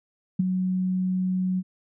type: tone with ADSR envelope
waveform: sine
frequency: 185 Hz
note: F#3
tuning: in tune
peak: -15 dBFS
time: 0.39-1.63 s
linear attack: 9 ms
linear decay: 14 ms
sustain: -7 dB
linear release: 45 ms
effects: none